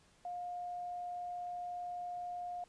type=tone; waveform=sine; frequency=710 Hz; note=F5; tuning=28 cents sharp; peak=-39 dBFS; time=0.25-2.64 s; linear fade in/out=2 ms; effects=pink hiss -67 dBFS RMS until 2.68 s + resampled to 22050 Hz